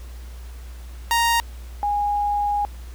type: tone pair in turn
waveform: sawtooth / sine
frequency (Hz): 932.3 / 822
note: A#5 / G#5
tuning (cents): 0 / -18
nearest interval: major second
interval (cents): 218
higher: first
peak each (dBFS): -13 / -19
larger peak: first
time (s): 1.11-1.4 / 1.83-2.65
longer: second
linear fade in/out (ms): 0
effects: added 60 Hz sine -34 dBFS peak until 2.94 s + pink hiss -49 dBFS RMS until 2.94 s